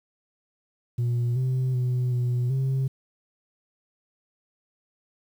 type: tone with pitch steps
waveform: sine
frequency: 120.1 / 129.1 / 125.1 / 122.8 / 133.3 Hz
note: B2 / C3 / B2 / B2 / C3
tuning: -48 / -23 / +23 / -9 / +33 cents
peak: -19 dBFS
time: 0.98-2.88 s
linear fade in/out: 10 ms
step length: 380 ms
effects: tanh soft clip ceiling -21 dBFS + 9-bit